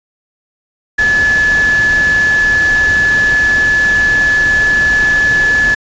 sine tone in noise, 1718 Hz, A6, 42 cents flat, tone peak -8 dBFS, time 0.98-5.75 s, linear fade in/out 10 ms, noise pink, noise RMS -22 dBFS, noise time 0.98-5.75 s, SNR +11 dB, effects resampled to 16000 Hz

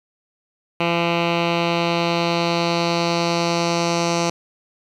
10% pulse tone with low-pass filter sweep, 170 Hz, F3, 46 cents flat, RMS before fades -20 dBFS, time 0.8-4.3 s, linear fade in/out 5 ms, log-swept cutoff 2900 to 5900 Hz, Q 2.3, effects 8-bit

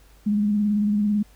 sine tone with vibrato, 207.7 Hz, G#3, in tune, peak -18 dBFS, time 0.26-1.23 s, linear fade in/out 10 ms, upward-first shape square, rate 18 Hz, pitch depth 28 cents each way, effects added 50 Hz sine -51 dBFS peak until 1.35 s + pink hiss -57 dBFS RMS until 1.35 s

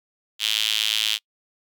sawtooth tone with high-pass filter, 108.5 Hz, A2, 24 cents flat, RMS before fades -23 dBFS, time 0.39-1.19 s, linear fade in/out 50 ms, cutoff 3200 Hz, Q 4.8, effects noise-tail reverb RT60 0.1 s tail -26 dB re dry

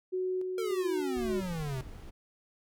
sine tone with tremolo, 370 Hz, F#4, in tune, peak -29 dBFS, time 0.12-1.41 s, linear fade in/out 20 ms, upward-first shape square, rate 1.7 Hz, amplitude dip 30%
square exponential sweep, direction down, 466.2 to 125.9 Hz, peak -34 dBFS, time 0.58-1.81 s, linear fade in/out 2 ms
brown noise, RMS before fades -44 dBFS, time 1.15-2.11 s, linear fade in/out 20 ms
effects none

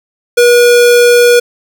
square tone, 482.2 Hz, B4, 41 cents flat, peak -4 dBFS, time 0.37-1.4 s, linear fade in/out 10 ms, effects none

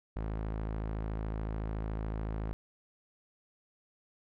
sawtooth tone with low-pass filter, 53.8 Hz, A1, 38 cents flat, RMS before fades -36 dBFS, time 0.16-2.53 s, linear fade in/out 0 ms, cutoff 1500 Hz, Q 0.64, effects none

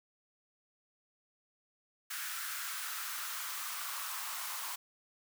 white noise with high-pass filter sweep, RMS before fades -40 dBFS, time 2.1-4.76 s, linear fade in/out 10 ms, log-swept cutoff 1500 to 1000 Hz, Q 3.1, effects none

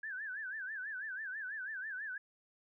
sine tone with vibrato, 1629 Hz, G#6, 34 cents flat, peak -39 dBFS, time 0.03-2.18 s, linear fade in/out 5 ms, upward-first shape sine, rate 6.1 Hz, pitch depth 160 cents each way, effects none

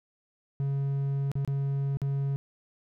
triangle tone with dropouts, 138.59 Hz, C#3, in tune, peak -24 dBFS, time 0.6-2.36 s, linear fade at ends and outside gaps 0 ms, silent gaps 1.316-1.354 / 1.449-1.476 / 1.971-2.017 s, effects none

